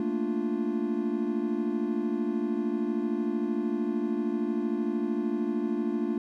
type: chord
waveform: triangle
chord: Bb major seventh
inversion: third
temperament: equal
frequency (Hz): 220 / 233.1 / 293.7 / 349.2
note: A3 / Bb3 / D4 / F4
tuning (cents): 0 / 0 / 0 / 0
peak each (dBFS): -30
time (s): 0-6.18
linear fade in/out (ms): 2
effects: none